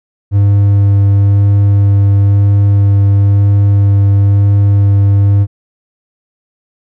triangle tone with vibrato, 100.3 Hz, G2, 40 cents sharp, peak -3 dBFS, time 0.31-5.47 s, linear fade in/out 50 ms, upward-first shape sine, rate 1 Hz, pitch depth 9 cents each way, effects none

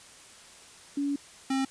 sine / square tone pair in turn, 283.4 / 267.5 Hz, C#4 / C4, +38 / +38 cents, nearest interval minor second, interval 100 cents, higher first, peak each -26 dBFS, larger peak neither, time 0.97-1.16 / 1.5-1.65 s, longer first, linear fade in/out 5 ms, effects white hiss -51 dBFS RMS until 1.7 s + resampled to 22050 Hz

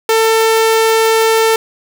sawtooth tone, 446.9 Hz, A4, 27 cents sharp, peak -5 dBFS, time 0.09-1.56 s, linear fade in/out 2 ms, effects none

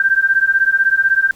sine beating tone pair, 1568 / 1584 Hz, G6 / G6, 0 / +18 cents, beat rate 16 Hz, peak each -14 dBFS, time 0-1.31 s, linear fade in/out 2 ms, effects pink hiss -48 dBFS RMS until 1.35 s

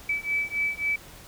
sine beating tone pair, 2300 / 2303.7 Hz, D7 / D7, -37 / -34 cents, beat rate 3.7 Hz, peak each -28 dBFS, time 0.09-0.96 s, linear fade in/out 5 ms, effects pink hiss -47 dBFS RMS until 1.27 s

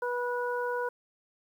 harmonic tone, 488.6 Hz, B4, 19 cents flat, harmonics 1 / 2 / 3, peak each -31 / -34 / -36 dBFS, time 0.02-0.89 s, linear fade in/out 5 ms, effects 10-bit

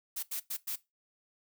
blue noise bursts at uneven times, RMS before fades -36 dBFS, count 4, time 0.16-0.23 / 0.31-0.4 / 0.5-0.57 / 0.67-0.76 s, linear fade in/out 10 ms, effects noise-tail reverb RT60 0.2 s tail -18 dB re dry

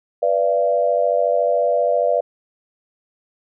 sine chord, B diminished, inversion none, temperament equal with one note detuned, 493.9 / 587.3 / 681.7 Hz, B4 / D5 / F5, 0 / 0 / -42 cents, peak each -20 / -18 / -20 dBFS, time 0.22-2.21 s, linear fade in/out 10 ms, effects none

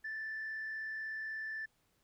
sine tone with frequency modulation, 1760 Hz, A6, in tune, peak -37 dBFS, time 0.04-1.66 s, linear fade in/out 10 ms, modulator 43.7 Hz, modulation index 0.44, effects tanh soft clip ceiling -35 dBFS + pink hiss -75 dBFS RMS until 2.03 s

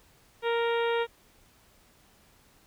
harmonic tone, 466.2 Hz, A#4, in tune, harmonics 1 / 2 / 3 / 4 / 5 / 6 / 7 / 8, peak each -26 / -32 / -36 / -38 / -40 / -42 / -43 / -44 dBFS, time 0.42-1.07 s, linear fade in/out 50 ms, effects pink hiss -61 dBFS RMS until 2.66 s

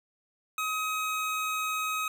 25% pulse tone, 1266 Hz, D#6, 30 cents sharp, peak -25 dBFS, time 0.58-2.08 s, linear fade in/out 2 ms, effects none

